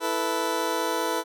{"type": "chord", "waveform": "20% pulse", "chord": "E suspended fourth", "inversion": "none", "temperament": "just", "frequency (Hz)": [329.6, 439.5, 494.4], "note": ["E4", "A4", "B4"], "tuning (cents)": [0, -2, 2], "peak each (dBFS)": [-25, -25, -24], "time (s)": [0, 1.24], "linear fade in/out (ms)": 50, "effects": []}